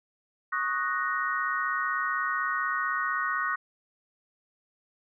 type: chord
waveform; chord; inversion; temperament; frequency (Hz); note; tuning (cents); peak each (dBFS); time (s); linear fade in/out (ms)
sine; D# minor seventh; third; equal; 1108.7 / 1244.5 / 1480 / 1864.7; C#6 / D#6 / F#6 / A#6; 0 / 0 / 0 / 0; -32 / -32 / -31 / -32; 0.52-3.56; 10
effects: none